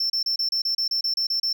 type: tone bursts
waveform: triangle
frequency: 5370 Hz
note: E8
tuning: 31 cents sharp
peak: -20 dBFS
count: 12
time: 0-1.53 s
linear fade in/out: 5 ms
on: 100 ms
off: 30 ms
effects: none